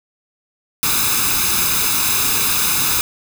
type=noise with comb filter; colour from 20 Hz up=white; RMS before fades=-17 dBFS; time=0.83-3.01 s; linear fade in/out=0 ms; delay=0.79 ms; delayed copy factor=+0.7; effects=none